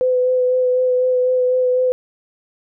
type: tone with vibrato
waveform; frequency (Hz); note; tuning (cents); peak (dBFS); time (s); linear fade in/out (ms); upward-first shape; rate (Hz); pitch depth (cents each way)
sine; 505; B4; +39; -13; 0.01-1.92; 0; sine; 4; 16
effects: none